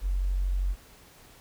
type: tone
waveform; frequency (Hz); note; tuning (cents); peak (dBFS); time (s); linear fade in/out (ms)
sine; 46.25; F#1; 0; -24; 0.01-0.76; 50
effects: pink hiss -54 dBFS RMS until 1.4 s